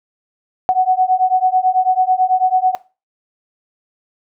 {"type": "beating tone pair", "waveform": "sine", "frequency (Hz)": [739, 748.1], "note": ["F#5", "F#5"], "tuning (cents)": [-2, 19], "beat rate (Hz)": 9.1, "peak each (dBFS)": -14, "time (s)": [0.69, 2.75], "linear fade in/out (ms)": 0, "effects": ["noise-tail reverb RT60 0.3 s tail -19 dB re dry"]}